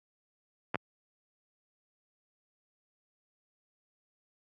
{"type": "clicks", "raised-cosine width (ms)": 0.5, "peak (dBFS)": -15, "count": 2, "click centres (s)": [0.745, 0.756], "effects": ["high-pass 100 Hz 12 dB/octave", "AAC 32 kbps"]}